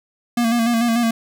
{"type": "tone with vibrato", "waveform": "square", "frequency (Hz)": 233.1, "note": "A#3", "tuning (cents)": 0, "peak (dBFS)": -16, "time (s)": [0.37, 1.11], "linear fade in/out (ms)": 5, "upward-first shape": "square", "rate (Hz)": 6.8, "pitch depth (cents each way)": 40, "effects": []}